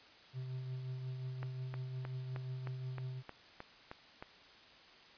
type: tone with tremolo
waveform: triangle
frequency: 128.9 Hz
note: C3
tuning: 26 cents flat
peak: -36 dBFS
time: 0.33-3.23 s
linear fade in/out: 50 ms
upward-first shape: triangle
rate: 5.6 Hz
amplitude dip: 40%
type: click train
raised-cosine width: 0.5 ms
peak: -30 dBFS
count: 10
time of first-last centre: 1.43-4.225 s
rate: 3.22 Hz
effects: white hiss -59 dBFS RMS until 5.17 s + resampled to 11025 Hz